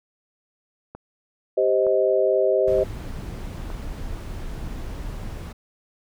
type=click train; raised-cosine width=1 ms; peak=-23 dBFS; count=4; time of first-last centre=0.95-3.702 s; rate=1.09 Hz
type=chord; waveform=sine; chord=C minor; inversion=second; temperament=equal with one note detuned; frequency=392 / 523.3 / 627.3 Hz; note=G4 / C5 / Eb5; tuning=0 / 0 / +14 cents; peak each=-21 dBFS; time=1.57-2.84 s; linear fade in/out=10 ms
type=noise; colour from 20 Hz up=brown; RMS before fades=-32 dBFS; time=2.67-5.53 s; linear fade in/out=10 ms
effects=none